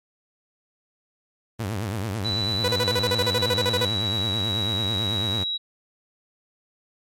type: tone with vibrato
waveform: sawtooth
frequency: 103.83 Hz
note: G#2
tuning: in tune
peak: -22 dBFS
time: 1.59-5.44 s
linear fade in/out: 10 ms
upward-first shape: triangle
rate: 9.1 Hz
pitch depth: 240 cents each way
type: tone with pitch glide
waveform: sine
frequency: 3964 to 3869 Hz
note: B7 to B7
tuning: +6 to -36 cents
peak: -24 dBFS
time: 2.24-5.58 s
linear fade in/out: 20 ms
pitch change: -42 cents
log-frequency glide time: 2.7-4.82 s
type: tone bursts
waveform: sawtooth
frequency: 493.9 Hz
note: B4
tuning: in tune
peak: -17 dBFS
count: 16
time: 2.64-3.852 s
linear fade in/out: 5 ms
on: 42 ms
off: 36 ms
effects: MP3 64 kbps